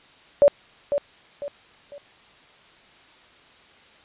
sine tone with echo, 573 Hz, D5, 43 cents flat, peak -10 dBFS, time 0.42-0.48 s, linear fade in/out 0 ms, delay 500 ms, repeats 3, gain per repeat -9 dB, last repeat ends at 1.98 s, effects white hiss -52 dBFS RMS until 4.04 s + resampled to 8000 Hz

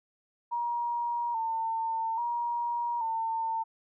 sine tone with vibrato, 925 Hz, A#5, 14 cents flat, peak -28 dBFS, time 0.51-3.64 s, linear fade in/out 20 ms, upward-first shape square, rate 0.6 Hz, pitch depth 45 cents each way, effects none

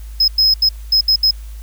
triangle tone bursts at uneven times, 5120 Hz, D#8, 49 cents sharp, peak -8 dBFS, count 6, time 0.2-0.28 / 0.38-0.54 / 0.62-0.69 / 0.92-1.01 / 1.08-1.16 / 1.23-1.31 s, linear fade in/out 5 ms, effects added 53 Hz sine -28 dBFS peak until 1.62 s + white hiss -47 dBFS RMS until 1.62 s

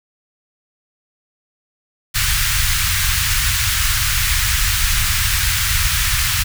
pink band-stop noise, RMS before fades -17 dBFS, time 2.14-6.44 s, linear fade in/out 20 ms, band 110 to 1400 Hz, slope 24 dB/octave, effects none

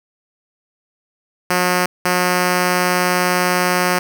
5% pulse tone pair in turn, 180 / 180 Hz, F#3 / F#3, -47 / -47 cents, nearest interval unison, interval 0 cents, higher neither, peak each -3 dBFS, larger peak neither, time 1.5-1.86 / 2.05-3.99 s, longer second, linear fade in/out 5 ms, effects none

